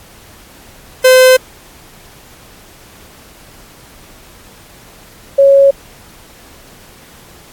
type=tone pair in turn; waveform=45% pulse / sine; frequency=514 / 552.4 Hz; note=C5 / C#5; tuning=-31 / -6 cents; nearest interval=minor second; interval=125 cents; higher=second; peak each=-3 dBFS; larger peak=neither; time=1.04-1.37 / 5.38-5.71 s; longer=neither; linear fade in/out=10 ms; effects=pink hiss -40 dBFS RMS until 7.52 s + AAC 64 kbps